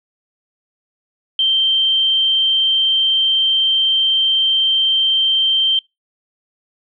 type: tone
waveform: sine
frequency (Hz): 3136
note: G7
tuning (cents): 0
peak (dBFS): -12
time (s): 1.39-5.79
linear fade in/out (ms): 2
effects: noise-tail reverb RT60 0.2 s tail -25 dB re dry